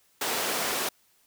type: high-pass noise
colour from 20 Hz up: pink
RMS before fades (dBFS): -29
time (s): 0.21-0.89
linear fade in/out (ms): 5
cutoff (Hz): 380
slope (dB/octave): 12
effects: white hiss -65 dBFS RMS until 1.26 s